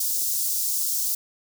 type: high-pass noise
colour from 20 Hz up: white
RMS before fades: -25 dBFS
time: 0-1.15 s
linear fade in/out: 5 ms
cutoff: 5200 Hz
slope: 24 dB/octave
effects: none